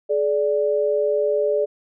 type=tone pair together; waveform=sine; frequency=424.9 / 584.9 Hz; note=G#4 / D5; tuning=+40 / -7 cents; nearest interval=tritone; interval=553 cents; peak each=-20 dBFS; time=0.09-1.66 s; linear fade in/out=20 ms; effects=none